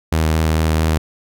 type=tone with vibrato; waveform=sawtooth; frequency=79.3 Hz; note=D#2; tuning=33 cents sharp; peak=-10 dBFS; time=0.12-0.98 s; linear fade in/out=5 ms; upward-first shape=square; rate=4.5 Hz; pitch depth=11 cents each way; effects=none